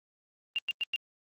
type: tone bursts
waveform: sine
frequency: 2794 Hz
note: F7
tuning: in tune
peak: -27 dBFS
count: 4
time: 0.56-0.96 s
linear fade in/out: 0 ms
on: 25 ms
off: 100 ms
effects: Opus 24 kbps